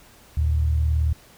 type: tone pair together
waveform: sine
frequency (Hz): 76.69 / 115.3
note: D#2 / A#2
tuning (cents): -24 / -19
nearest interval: perfect fifth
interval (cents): 705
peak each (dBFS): -18 / -28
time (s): 0.37-1.13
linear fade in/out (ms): 5
effects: pink hiss -51 dBFS RMS until 1.37 s